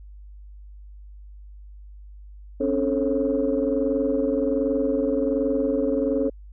sine tone cluster, 265.3 / 286.6 / 440.1 / 543 Hz, C4 / D4 / A4 / C#5, +24 / -42 / 0 / -36 cents, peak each -25 dBFS, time 2.6-6.3 s, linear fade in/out 10 ms, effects tanh soft clip ceiling -12 dBFS + added 50 Hz sine -40 dBFS peak until 6.52 s

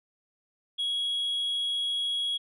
sine tone with amplitude modulation, 3322 Hz, G#7, in tune, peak -23 dBFS, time 0.78-2.38 s, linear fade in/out 20 ms, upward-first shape sine, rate 226 Hz, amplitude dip 30%, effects tanh soft clip ceiling -25 dBFS

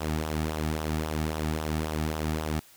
sawtooth tone with flanger, 77.78 Hz, D#2, in tune, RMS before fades -30 dBFS, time 0-2.6 s, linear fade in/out 10 ms, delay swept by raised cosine 0.43 to 2.03 ms, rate 3.7 Hz, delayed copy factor -0.6, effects white hiss -55 dBFS RMS until 2.76 s

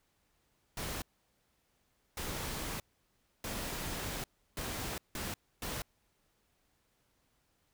pink noise bursts at uneven times, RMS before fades -39 dBFS, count 6, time 0.77-1.02 / 2.17-2.8 / 3.44-4.24 / 4.57-4.98 / 5.15-5.34 / 5.62-5.82 s, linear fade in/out 2 ms, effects pink hiss -75 dBFS RMS until 7.73 s

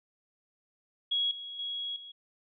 sine tone with level steps, 3322 Hz, G#7, in tune, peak -26 / -39 / -33 / -44 dBFS, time 1.11-2.12 s, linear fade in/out 10 ms, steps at 1.31 / 1.59 / 1.96 s, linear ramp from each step 2 ms, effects none

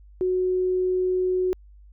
sine tone, 368 Hz, F#4, 9 cents flat, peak -20 dBFS, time 0.21-1.53 s, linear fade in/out 0 ms, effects added 50 Hz sine -46 dBFS peak until 1.92 s

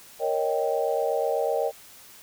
sine chord, Eb dominant seventh, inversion second, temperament equal, 466.2 / 554.4 / 622.3 / 784 Hz, Bb4 / Db5 / Eb5 / G5, 0 / 0 / 0 / 0 cents, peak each -27 / -28 / -28 / -30 dBFS, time 0.19-1.72 s, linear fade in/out 50 ms, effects white hiss -49 dBFS RMS until 2.22 s

